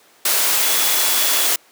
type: tone in noise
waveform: sine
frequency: 3399 Hz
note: G#7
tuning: 39 cents sharp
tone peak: -27 dBFS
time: 0.63-1.47 s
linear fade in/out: 5 ms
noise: white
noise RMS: -17 dBFS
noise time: 0.25-1.56 s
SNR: -13 dB
effects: pink hiss -51 dBFS RMS until 1.71 s + high-pass 400 Hz 12 dB/octave